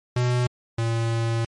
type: tone pair in turn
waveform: square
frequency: 123.47 / 114.92 Hz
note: B2 / A#2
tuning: 0 / -24 cents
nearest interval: minor second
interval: 124 cents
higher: first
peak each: -20 / -22 dBFS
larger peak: first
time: 0.16-0.47 / 0.78-1.45 s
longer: second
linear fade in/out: 5 ms
effects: low-pass 8000 Hz 12 dB/octave + MP3 48 kbps